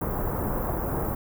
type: band-stop noise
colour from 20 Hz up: pink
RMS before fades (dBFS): -28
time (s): 0.01-1.15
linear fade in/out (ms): 5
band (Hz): 1200 to 15000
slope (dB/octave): 24
effects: none